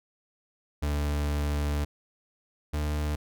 40% pulse tone pair in turn, 73.2 / 74.69 Hz, D2 / D2, -5 / +30 cents, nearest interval unison, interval 35 cents, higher second, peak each -25 / -26 dBFS, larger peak first, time 0.82-1.85 / 2.73-3.16 s, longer first, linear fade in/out 10 ms, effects none

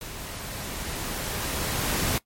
pink noise with level ramp, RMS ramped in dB -38 to -25 dBFS, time 0.01-2.18 s, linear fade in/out 2 ms, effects noise-tail reverb RT60 0.1 s tail -19 dB re dry + MP3 64 kbps

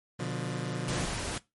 sawtooth chord, B diminished, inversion none, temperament just, 123.47 / 148.16 / 177.8 Hz, B2 / D3 / F3, 0 / +16 / +31 cents, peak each -32 dBFS, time 0.19-1.06 s, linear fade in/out 10 ms
pink noise, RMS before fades -34 dBFS, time 0.88-1.38 s, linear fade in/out 2 ms
effects noise-tail reverb RT60 0.2 s tail -19 dB re dry + MP3 48 kbps

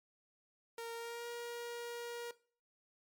sawtooth tone with pitch glide, 462.6 to 474.5 Hz, A#4 to A#4, -13 to +31 cents, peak -38 dBFS, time 0.78-2.31 s, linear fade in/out 2 ms, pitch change +44 cents, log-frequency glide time 0.94-1.28 s, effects noise-tail reverb RT60 0.4 s tail -18 dB re dry + MP3 96 kbps

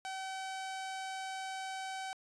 sawtooth tone, 764 Hz, G5, 45 cents flat, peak -35 dBFS, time 0.05-2.13 s, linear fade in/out 0 ms, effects resampled to 22050 Hz

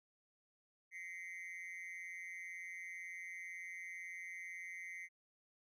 triangle tone with amplitude modulation, 2067 Hz, C7, 22 cents flat, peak -40 dBFS, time 0.91-5.09 s, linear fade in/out 50 ms, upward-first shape sine, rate 178 Hz, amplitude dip 95%, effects none

